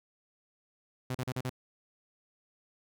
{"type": "tone bursts", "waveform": "sawtooth", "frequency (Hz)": 127.7, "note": "C3", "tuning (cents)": -42, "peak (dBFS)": -28, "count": 5, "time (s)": [1.1, 1.496], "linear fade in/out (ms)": 5, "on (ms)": 48, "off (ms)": 39, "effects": []}